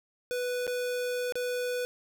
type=tone with dropouts; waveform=square; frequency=494.2 Hz; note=B4; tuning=1 cent sharp; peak=-30 dBFS; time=0.31-1.85 s; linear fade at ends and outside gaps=0 ms; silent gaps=0.668-0.677 / 1.323-1.355 s; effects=none